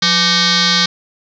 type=tone with frequency modulation; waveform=sine; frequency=180 Hz; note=F#3; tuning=47 cents flat; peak=-10 dBFS; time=0.02-0.86 s; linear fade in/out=5 ms; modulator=680 Hz; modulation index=7.3; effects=none